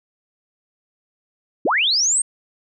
sine linear sweep, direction up, 198.9 to 8690 Hz, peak -15 dBFS, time 1.65-2.22 s, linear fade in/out 5 ms, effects none

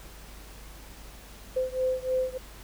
sine beating tone pair, 513 / 516.3 Hz, C5 / C5, -34 / -23 cents, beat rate 3.3 Hz, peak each -28 / -29 dBFS, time 1.56-2.38 s, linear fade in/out 10 ms, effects added 50 Hz sine -46 dBFS peak until 2.63 s + pink hiss -49 dBFS RMS until 2.63 s

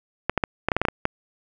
clicks, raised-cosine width 0.5 ms, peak -5 dBFS, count 10, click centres 0.296 / 0.377 / 0.438 / 0.686 / 0.718 / 0.766 / 0.816 / 0.852 / 0.885 / 1.054 s, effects none

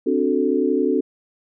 sine chord, D dominant seventh, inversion third, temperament equal, 261.6 / 293.7 / 370 / 440 Hz, C4 / D4 / F#4 / A4, 0 / 0 / 0 / 0 cents, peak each -22 dBFS, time 0.06-1.01 s, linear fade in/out 10 ms, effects none

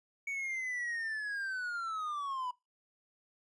triangle linear sweep, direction down, 2247 to 978 Hz, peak -33 dBFS, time 0.27-2.51 s, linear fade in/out 5 ms, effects noise-tail reverb RT60 0.2 s tail -21 dB re dry + resampled to 24000 Hz

